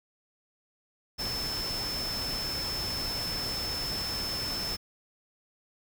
sine tone in noise, 5274 Hz, E8, in tune, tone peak -32 dBFS, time 1.18-4.77 s, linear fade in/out 20 ms, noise pink, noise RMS -37 dBFS, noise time 1.18-4.77 s, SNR +2 dB, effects none

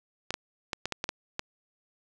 clicks, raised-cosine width 0.2 ms, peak -13 dBFS, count 8, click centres 0.306 / 0.341 / 0.732 / 0.856 / 0.923 / 1.041 / 1.091 / 1.394 s, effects none

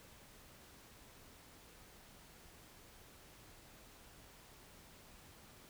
silence, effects pink hiss -60 dBFS RMS until 5.69 s

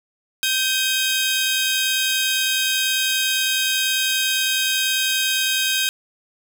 sawtooth tone cluster, 1559 / 2520 / 3208 / 3761 Hz, G6 / D#7 / G7 / A#7, -10 / +21 / +39 / +15 cents, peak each -21 dBFS, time 0.43-5.89 s, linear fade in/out 0 ms, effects none

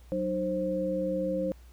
sine tone cluster, 186.2 / 306 / 528 Hz, F#3 / D#4 / C5, +11 / -29 / +16 cents, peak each -33 / -34 / -29 dBFS, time 0.12-1.52 s, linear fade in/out 0 ms, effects added 60 Hz sine -49 dBFS peak until 1.72 s + pink hiss -62 dBFS RMS until 1.72 s

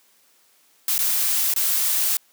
blue noise with dropouts, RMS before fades -21 dBFS, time 0.88-2.17 s, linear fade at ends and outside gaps 2 ms, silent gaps 0.981-0.989 / 1.539-1.561 s, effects white hiss -59 dBFS RMS until 2.32 s + high-pass 200 Hz 12 dB/octave

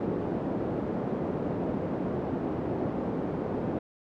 pink band-pass noise, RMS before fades -31 dBFS, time 0-3.79 s, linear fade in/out 5 ms, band 180 to 510 Hz, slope 12 dB/octave, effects none

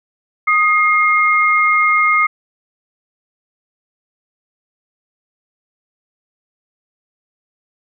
sine tone pair together, 1244.5 / 2132 Hz, D#6 / C7, 0 / +32 cents, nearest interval major sixth, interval 932 cents, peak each -13 dBFS, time 0.47-2.27 s, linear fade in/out 10 ms, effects none

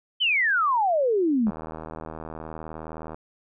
sine exponential sweep, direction down, 3136 to 196 Hz, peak -19 dBFS, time 0.2-1.51 s, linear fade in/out 20 ms
click train, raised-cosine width 1 ms, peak -22 dBFS, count 134, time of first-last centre 1.47-3.145 s, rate 79.4 Hz
effects none

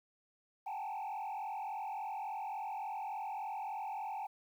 sine tone with frequency modulation, 825 Hz, G#5, 12 cents flat, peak -35 dBFS, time 0.66-4.27 s, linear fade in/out 10 ms, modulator 43.5 Hz, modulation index 1.6, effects tanh soft clip ceiling -37 dBFS + 11-bit

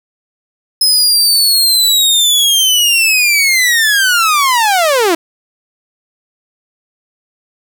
sawtooth linear sweep, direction down, 5130 to 314 Hz, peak -5 dBFS, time 0.81-5.15 s, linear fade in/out 5 ms, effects 7-bit

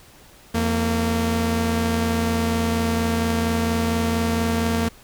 sawtooth tone pair together, 84.48 / 229.2 Hz, E2 / A#3, +43 / -29 cents, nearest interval octave + perfect fourth, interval 1728 cents, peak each -20 / -17 dBFS, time 0.54-4.89 s, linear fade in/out 10 ms, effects pink hiss -49 dBFS RMS until 5.03 s

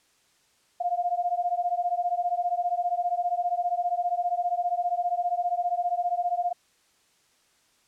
sine beating tone pair, 698.5 / 713.5 Hz, F5 / F5, 0 / +37 cents, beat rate 15 Hz, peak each -27 dBFS, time 0.8-6.53 s, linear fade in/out 10 ms, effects white hiss -65 dBFS RMS until 7.87 s + low-pass 9000 Hz 12 dB/octave

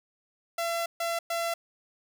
sawtooth tone bursts at uneven times, 676 Hz, E5, 43 cents sharp, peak -24 dBFS, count 3, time 0.58-0.86 / 1-1.19 / 1.3-1.54 s, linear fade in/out 5 ms, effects none

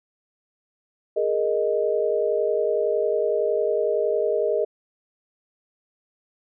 sine chord, Ab suspended second, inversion none, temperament equal, 415.3 / 466.2 / 622.3 Hz, Ab4 / Bb4 / Eb5, 0 / 0 / 0 cents, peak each -24 dBFS, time 1.16-4.65 s, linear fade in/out 10 ms, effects none

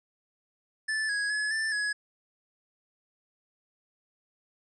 square tone with pitch steps, 1750 / 1661 / 1701 / 1769 / 1681 Hz, A6 / G#6 / G#6 / A6 / G#6, -10 / 0 / +41 / +9 / +20 cents, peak -28 dBFS, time 0.88-1.93 s, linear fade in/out 10 ms, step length 210 ms, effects resampled to 22050 Hz

